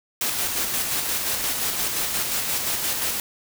white noise with tremolo, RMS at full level -24 dBFS, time 0.21-3.2 s, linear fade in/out 2 ms, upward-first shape square, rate 5.7 Hz, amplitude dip 30%, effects none

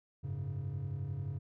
triangle chord, F# suspended second, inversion none, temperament equal, 92.5 / 103.83 / 138.59 Hz, F#2 / G#2 / C#3, 0 / 0 / 0 cents, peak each -39 / -38 / -36 dBFS, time 0.23-1.39 s, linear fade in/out 20 ms, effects tanh soft clip ceiling -28 dBFS

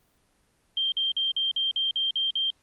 sine tone bursts, 3166 Hz, G7, 17 cents sharp, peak -23 dBFS, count 9, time 0.77-2.504 s, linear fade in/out 2 ms, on 150 ms, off 48 ms, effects pink hiss -67 dBFS RMS until 2.62 s + Opus 24 kbps

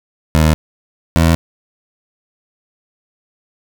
20% pulse tone pair in turn, 78 / 82.37 Hz, D#2 / E2, +5 / -1 cents, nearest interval minor second, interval 94 cents, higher second, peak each -4 dBFS, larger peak neither, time 0.35-0.54 / 1.16-1.35 s, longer neither, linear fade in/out 0 ms, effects none

